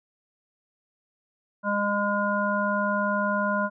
harmonic tone, 204.3 Hz, G#3, 28 cents flat, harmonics 1 / 3 / 5 / 7, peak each -28 / -28 / -28 / -28 dBFS, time 1.63-3.7 s, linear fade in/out 50 ms, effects none

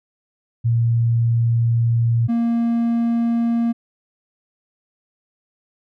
sine / triangle tone pair in turn, 116.54 / 233.1 Hz, A#2 / A#3, 0 / 0 cents, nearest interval octave, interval 1200 cents, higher second, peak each -14 dBFS, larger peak neither, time 0.64-2.28 / 2.28-3.73 s, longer first, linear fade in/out 20 ms, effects none

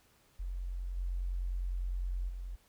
sine tone with level steps, 44.86 Hz, F1, 47 cents sharp, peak -35 / -32 / -38 dBFS, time 0.39-2.56 s, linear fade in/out 10 ms, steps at 0.96 / 2.28 s, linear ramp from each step 20 ms, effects pink hiss -67 dBFS RMS until 2.68 s

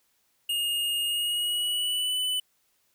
square tone with pitch glide, 2846 to 2996 Hz, F7 to F#7, +32 to +21 cents, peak -26 dBFS, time 0.49-2.4 s, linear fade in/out 5 ms, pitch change +89 cents, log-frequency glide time 1.05-2.18 s, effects white hiss -70 dBFS RMS until 2.94 s

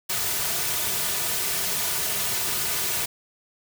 white noise with comb filter, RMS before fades -26 dBFS, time 0.09-3.06 s, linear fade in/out 10 ms, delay 3.7 ms, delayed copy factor -0.6, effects none

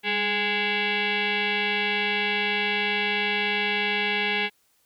sine tone with frequency modulation, 202.4 Hz, G#3, 44 cents flat, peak -22 dBFS, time 0.03-4.5 s, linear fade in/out 50 ms, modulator 621 Hz, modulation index 4.9, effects white hiss -66 dBFS RMS until 4.85 s

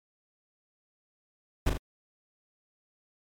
brown noise with echo, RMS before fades -23 dBFS, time 1.66-1.7 s, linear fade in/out 10 ms, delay 39 ms, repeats 2, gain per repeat -5 dB, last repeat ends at 1.778 s, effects MP3 64 kbps

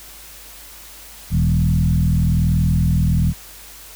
sine tone with frequency modulation, 116.54 Hz, A#2, in tune, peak -13 dBFS, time 1.3-3.34 s, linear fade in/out 50 ms, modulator 41.1 Hz, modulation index 1.7, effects added 50 Hz sine -46 dBFS peak until 3.95 s + white hiss -40 dBFS RMS until 3.95 s

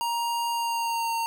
square tone with pitch glide, 938 to 918.2 Hz, A#5 to A#5, +11 to -26 cents, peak -26 dBFS, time 0.01-1.26 s, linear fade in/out 0 ms, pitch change -37 cents, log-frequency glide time 0.49-1.15 s, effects 10-bit

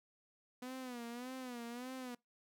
sawtooth tone with vibrato, 246.9 Hz, B3, in tune, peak -40 dBFS, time 0.62-2.15 s, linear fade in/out 5 ms, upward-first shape sine, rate 1.7 Hz, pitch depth 95 cents each way, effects noise-tail reverb RT60 0.2 s tail -25 dB re dry

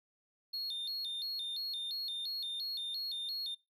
triangle tone with vibrato, 3951 Hz, B7, in tune, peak -35 dBFS, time 0.53-3.55 s, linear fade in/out 10 ms, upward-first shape square, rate 2.9 Hz, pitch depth 150 cents each way, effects noise-tail reverb RT60 0.2 s tail -18 dB re dry

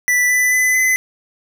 square tone with pitch steps, 1975.5 / 1992.7 / 2010 / 2028 Hz, B6 / B6 / B6 / B6, 0 / +15 / +30 / +45 cents, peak -13 dBFS, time 0.08-0.96 s, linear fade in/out 0 ms, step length 220 ms, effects none

